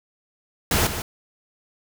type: noise with echo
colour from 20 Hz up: pink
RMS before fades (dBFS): -20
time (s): 0.71-0.87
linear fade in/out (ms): 2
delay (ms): 150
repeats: 1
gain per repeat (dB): -9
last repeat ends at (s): 1.02
effects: none